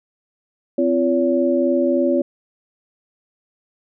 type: tone cluster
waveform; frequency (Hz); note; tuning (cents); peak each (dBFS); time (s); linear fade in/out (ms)
sine; 259 / 342.3 / 567; C4 / F4 / C#5; -17 / -35 / +39; -19; 0.78-2.22; 5
effects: none